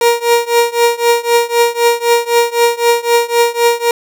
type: tone with tremolo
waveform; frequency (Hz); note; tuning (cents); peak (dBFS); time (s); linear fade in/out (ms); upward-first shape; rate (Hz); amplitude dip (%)
30% pulse; 471.5; A#4; +20; -3; 0.01-3.91; 2; triangle; 3.9; 95
effects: none